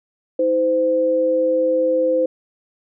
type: tone pair together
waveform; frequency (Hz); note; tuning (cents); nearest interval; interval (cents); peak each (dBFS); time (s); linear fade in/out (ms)
sine; 320 / 514.8; D#4 / C5; +49 / -28; minor sixth; 823; -23 / -15; 0.39-2.26; 5
effects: none